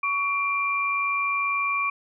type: tone pair together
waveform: sine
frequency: 1125 / 2373 Hz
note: C#6 / D7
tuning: +25 / +17 cents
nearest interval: octave + minor second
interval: 1292 cents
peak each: -25 dBFS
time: 0.03-1.9 s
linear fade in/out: 5 ms
effects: none